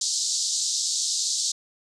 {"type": "band-pass noise", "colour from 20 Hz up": "white", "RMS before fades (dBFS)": -26, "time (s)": [0.01, 1.52], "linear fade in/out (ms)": 5, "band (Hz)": [3900, 7800], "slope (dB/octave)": 48, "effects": []}